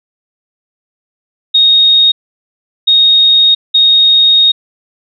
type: tone bursts at uneven times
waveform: sine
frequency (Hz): 3729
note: A#7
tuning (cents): 0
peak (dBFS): -4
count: 3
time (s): 1.54-2.12 / 2.87-3.55 / 3.74-4.52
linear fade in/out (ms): 10
effects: none